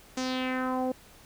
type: tone with low-pass filter sweep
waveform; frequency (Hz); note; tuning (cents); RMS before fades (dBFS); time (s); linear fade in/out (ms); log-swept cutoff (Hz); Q
sawtooth; 257.1; C4; -30; -30; 0.17-0.92; 5; 6700 to 560; 2.9
effects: pink hiss -54 dBFS RMS until 1.25 s